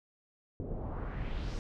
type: noise with low-pass filter sweep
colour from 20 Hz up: brown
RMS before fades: -37 dBFS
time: 0.6-1.59 s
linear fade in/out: 0 ms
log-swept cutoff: 410 to 6400 Hz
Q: 2
effects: none